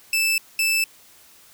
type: tone pair in turn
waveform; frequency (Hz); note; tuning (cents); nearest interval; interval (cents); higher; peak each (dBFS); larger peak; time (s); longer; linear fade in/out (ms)
sawtooth; 2637 / 2637; E7 / E7; 0 / 0; unison; 0; neither; -15; neither; 0.13-0.38 / 0.59-0.84; neither; 2
effects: white hiss -51 dBFS RMS until 1.53 s